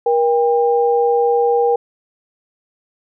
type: tone pair together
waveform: sine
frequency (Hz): 475.1 / 799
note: A#4 / G5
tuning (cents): +33 / +33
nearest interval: major sixth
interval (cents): 900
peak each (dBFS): -13 / -17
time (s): 0.06-1.76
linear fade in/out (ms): 5
effects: none